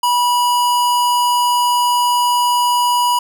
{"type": "tone", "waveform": "square", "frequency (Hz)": 975, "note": "B5", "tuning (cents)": -23, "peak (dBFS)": -13, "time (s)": [0.03, 3.19], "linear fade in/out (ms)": 5, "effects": []}